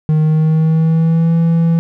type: tone with pitch glide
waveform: triangle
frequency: 155 to 166.12 Hz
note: D#3 to E3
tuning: -6 to +14 cents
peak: -7 dBFS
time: 0.09-1.79 s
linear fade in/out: 0 ms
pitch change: +120 cents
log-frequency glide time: 0.2-1.34 s
effects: none